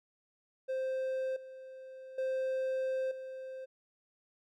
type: tone with level steps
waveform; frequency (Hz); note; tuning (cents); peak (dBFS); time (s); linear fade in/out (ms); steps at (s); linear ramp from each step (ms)
triangle; 523.3; C5; 0; -30 / -44 / -29 / -39; 0.68-3.66; 20; 1.36 / 2.18 / 3.11; 5
effects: none